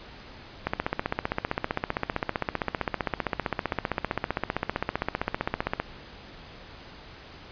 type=click train; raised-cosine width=0.5 ms; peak=-10 dBFS; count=80; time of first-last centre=0.67-5.8 s; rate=15.4 Hz; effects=pink hiss -46 dBFS RMS until 7.51 s + resampled to 11025 Hz